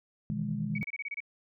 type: chord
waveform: sine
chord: E major seventh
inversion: second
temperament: equal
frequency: 123.47 / 155.56 / 164.81 / 207.7 Hz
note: B2 / D#3 / E3 / G#3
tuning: 0 / 0 / 0 / 0 cents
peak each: -38 / -35 / -38 / -33 dBFS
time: 0.3-0.83 s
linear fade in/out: 0 ms
type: tone bursts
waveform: sine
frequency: 2258 Hz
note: C#7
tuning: 31 cents sharp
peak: -33 dBFS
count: 8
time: 0.75-1.204 s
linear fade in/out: 5 ms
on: 34 ms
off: 26 ms
effects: tanh soft clip ceiling -18 dBFS